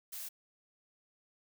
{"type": "noise", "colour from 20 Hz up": "blue", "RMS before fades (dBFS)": -43, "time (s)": [0.12, 0.29], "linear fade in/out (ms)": 10, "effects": []}